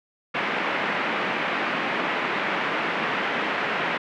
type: band-pass noise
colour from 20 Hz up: white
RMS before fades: -26 dBFS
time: 0.34-3.98 s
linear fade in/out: 10 ms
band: 170 to 2400 Hz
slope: 24 dB/octave
effects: none